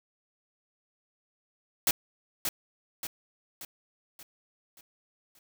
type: noise with echo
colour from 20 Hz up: white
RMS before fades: -24 dBFS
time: 1.87-1.91 s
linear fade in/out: 2 ms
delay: 580 ms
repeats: 6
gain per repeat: -6 dB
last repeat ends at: 5.39 s
effects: none